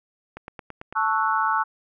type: click train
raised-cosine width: 0.5 ms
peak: -21 dBFS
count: 6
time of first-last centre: 0.37-0.926 s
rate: 9 Hz
type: chord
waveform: sine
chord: F# minor seventh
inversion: first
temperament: equal with one note detuned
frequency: 880 / 1108.7 / 1318.5 / 1474 Hz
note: A5 / C#6 / E6 / F#6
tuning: 0 / 0 / 0 / -7 cents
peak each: -24 / -25 / -25 / -27 dBFS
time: 0.95-1.64 s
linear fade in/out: 20 ms
effects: none